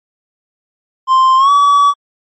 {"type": "tone with pitch glide", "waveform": "triangle", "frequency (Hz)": [1046.5, 1141.2], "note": ["C6", "C#6"], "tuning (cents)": [0, 50], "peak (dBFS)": -4, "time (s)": [1.07, 1.94], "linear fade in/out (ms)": 50, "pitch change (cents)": 150, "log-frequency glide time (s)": [1.37, 1.51], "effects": ["MP3 32 kbps"]}